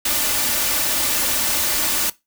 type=noise with comb filter; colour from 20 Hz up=white; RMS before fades=-20 dBFS; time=0.05-2.1 s; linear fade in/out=5 ms; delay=3.4 ms; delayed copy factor=+0.5; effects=noise-tail reverb RT60 0.2 s tail -19 dB re dry